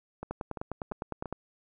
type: two click trains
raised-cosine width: 1 ms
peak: -20 / -23 dBFS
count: 11 / 4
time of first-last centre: 0.31-1.326 / 0.23-1.257 s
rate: 9.84 / 2.92 Hz
effects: none